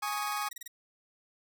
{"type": "chord", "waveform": "35% pulse", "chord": "Ab suspended fourth", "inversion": "none", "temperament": "just", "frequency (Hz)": [830.6, 1107.5, 1245.9], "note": ["Ab5", "Db6", "Eb6"], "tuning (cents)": [0, -2, 2], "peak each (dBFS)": [-34, -36, -34], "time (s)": [0.02, 0.49], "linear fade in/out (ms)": 10}
{"type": "tone bursts", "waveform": "5% pulse", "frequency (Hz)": 1908, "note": "A#6", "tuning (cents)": 40, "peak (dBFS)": -29, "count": 13, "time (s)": [0.07, 0.678], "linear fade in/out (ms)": 5, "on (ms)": 20, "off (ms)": 29}
{"effects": []}